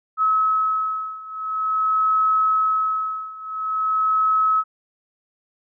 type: beating tone pair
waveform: sine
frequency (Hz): 1287 / 1287.47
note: E6 / E6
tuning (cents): -42 / -41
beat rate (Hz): 0.47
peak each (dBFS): -22 / -20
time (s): 0.17-4.64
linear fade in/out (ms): 50
effects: none